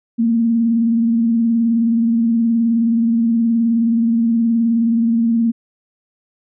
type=tone with vibrato; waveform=sine; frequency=230.2 Hz; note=A#3; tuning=22 cents flat; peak=-12 dBFS; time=0.18-5.52 s; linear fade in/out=20 ms; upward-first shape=sine; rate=19 Hz; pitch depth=41 cents each way; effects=none